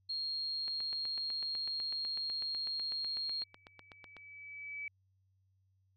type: tone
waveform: sine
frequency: 4250 Hz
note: C8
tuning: 26 cents sharp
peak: -35 dBFS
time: 0.09-3.44 s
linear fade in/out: 10 ms
type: click train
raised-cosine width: 0.3 ms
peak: -34 dBFS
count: 29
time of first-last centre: 0.68-4.167 s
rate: 8.03 Hz
type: tone with exponential growth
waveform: sine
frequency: 2295 Hz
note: D7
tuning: 40 cents flat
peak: -38 dBFS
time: 2.94-4.88 s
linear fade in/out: 2 ms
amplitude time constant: 420 ms
effects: added 95 Hz sine -70 dBFS peak until 5.96 s